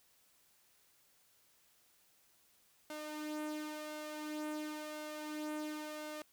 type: tone with flanger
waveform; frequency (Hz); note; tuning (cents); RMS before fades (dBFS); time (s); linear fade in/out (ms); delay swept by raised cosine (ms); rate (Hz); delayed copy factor
sawtooth; 304; D#4; -40; -43; 2.9-6.22; 2; 1.4 to 3.2; 0.95; +0.5
effects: white hiss -70 dBFS RMS until 6.32 s